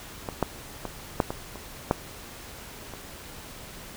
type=clicks; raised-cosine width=1 ms; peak=-16 / -8 / -17 / -6 / -16 / -26 / -6 / -24 dBFS; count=8; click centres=0.288 / 0.427 / 0.853 / 1.202 / 1.305 / 1.557 / 1.911 / 2.937 s; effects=pink hiss -43 dBFS RMS until 3.96 s